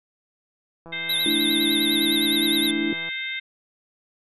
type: click train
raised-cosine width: 1 ms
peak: -29 dBFS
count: 371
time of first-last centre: 0.86-3.089 s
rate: 166 Hz
type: harmonic tone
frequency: 523.3 Hz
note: C5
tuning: in tune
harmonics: 3 / 4 / 5 / 6 / 7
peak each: -36 / -29 / -40 / -42 / -33 dBFS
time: 0.92-3.4 s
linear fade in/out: 10 ms
type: tone with vibrato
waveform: square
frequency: 3734 Hz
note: A#7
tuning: 2 cents sharp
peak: -22 dBFS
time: 1.09-2.71 s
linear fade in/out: 5 ms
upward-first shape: triangle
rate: 9.8 Hz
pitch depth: 110 cents each way
type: chord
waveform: sine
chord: A suspended fourth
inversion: none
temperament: equal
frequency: 220 / 293.7 / 329.6 Hz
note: A3 / D4 / E4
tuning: 0 / 0 / 0 cents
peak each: -30 / -26 / -25 dBFS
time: 1.26-2.93 s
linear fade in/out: 2 ms
effects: resampled to 32000 Hz